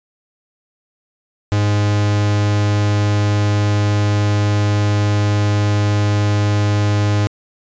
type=tone; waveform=45% pulse; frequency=103.5 Hz; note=G#2; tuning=5 cents flat; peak=-13 dBFS; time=1.52-7.27 s; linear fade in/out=0 ms; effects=resampled to 16000 Hz